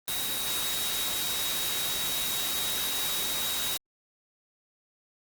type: tone in noise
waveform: sine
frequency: 3800 Hz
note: A#7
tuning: 33 cents sharp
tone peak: -33 dBFS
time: 0.08-3.77 s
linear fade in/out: 0 ms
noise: white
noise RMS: -31 dBFS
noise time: 0.08-3.77 s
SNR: -5 dB
effects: Opus 24 kbps